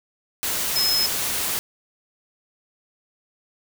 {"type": "tone in noise", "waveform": "sine", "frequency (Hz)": 5160, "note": "E8", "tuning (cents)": -38, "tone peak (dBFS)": -19, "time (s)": [0.76, 1.06], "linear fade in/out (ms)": 0, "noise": "white", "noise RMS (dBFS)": -25, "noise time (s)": [0.43, 1.59], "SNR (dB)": 3, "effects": []}